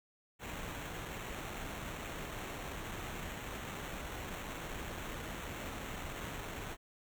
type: noise with sample-and-hold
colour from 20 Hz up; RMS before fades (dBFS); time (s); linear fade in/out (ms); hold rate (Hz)
pink; -43; 0.39-6.77; 50; 4900
effects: none